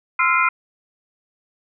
sine tone cluster, 1035 / 1325 / 1397 / 2087 / 2437 Hz, C6 / E6 / F6 / C7 / D#7, -19 / +9 / 0 / -5 / -37 cents, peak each -21 dBFS, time 0.19-0.49 s, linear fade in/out 5 ms, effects none

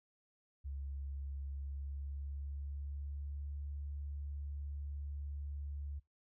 sine tone with pitch glide, 69.3 to 71.62 Hz, C#2 to D2, 0 to -43 cents, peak -40 dBFS, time 0.64-6 s, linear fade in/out 20 ms, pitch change +57 cents, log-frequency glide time 1.44-3.52 s, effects noise-tail reverb RT60 0.2 s tail -23 dB re dry

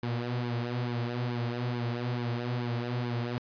sawtooth tone with flanger, 120.8 Hz, B2, 38 cents flat, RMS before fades -32 dBFS, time 0.03-3.38 s, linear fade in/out 0 ms, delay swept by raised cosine 1.5 to 7.4 ms, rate 2.3 Hz, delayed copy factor -0.7, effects resampled to 11025 Hz

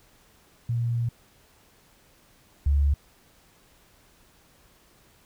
sine tone pair in turn, 118 / 71.06 Hz, A#2 / C#2, +22 / +44 cents, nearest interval major sixth, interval 878 cents, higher first, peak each -23 / -18 dBFS, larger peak second, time 0.69-1.09 / 2.66-2.94 s, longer first, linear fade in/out 5 ms, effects pink hiss -59 dBFS RMS until 5.25 s

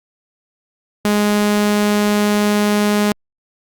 sawtooth tone, 207.7 Hz, G#3, in tune, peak -9 dBFS, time 1.05-3.12 s, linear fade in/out 0 ms, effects Opus 48 kbps

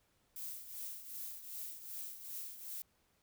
violet noise with tremolo, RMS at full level -43 dBFS, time 0.36-2.82 s, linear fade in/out 0 ms, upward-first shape triangle, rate 2.6 Hz, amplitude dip 70%, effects pink hiss -75 dBFS RMS until 3.22 s

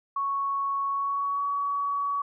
sine tone with pitch glide, 1108.7 to 1130.7 Hz, C#6 to C#6, 0 to +34 cents, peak -25 dBFS, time 0.16-2.22 s, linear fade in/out 5 ms, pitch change +34 cents, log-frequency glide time 0.89-1.46 s, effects none

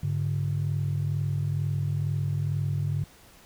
sine tone pair together, 101.82 / 144 Hz, G#2 / D3, -34 / -34 cents, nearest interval tritone, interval 600 cents, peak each -27 / -26 dBFS, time 0.03-3.04 s, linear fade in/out 5 ms, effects tanh soft clip ceiling -19 dBFS + pink hiss -54 dBFS RMS until 3.45 s

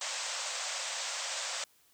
white band-pass noise, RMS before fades -37 dBFS, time 0.01-1.64 s, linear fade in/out 2 ms, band 510 to 8200 Hz, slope 96 dB/octave, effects white hiss -66 dBFS RMS until 1.93 s

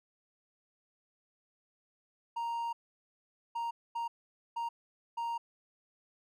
triangle tone bursts at uneven times, 932.3 Hz, A#5, in tune, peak -31 dBFS, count 5, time 2.36-2.73 / 3.55-3.71 / 3.95-4.08 / 4.56-4.69 / 5.17-5.38 s, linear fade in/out 10 ms, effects none

